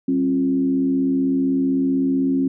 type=tone with frequency modulation; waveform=sine; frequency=268.4 Hz; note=C4; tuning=44 cents sharp; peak=-16 dBFS; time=0.08-2.48 s; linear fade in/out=5 ms; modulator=75.8 Hz; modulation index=0.6; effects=none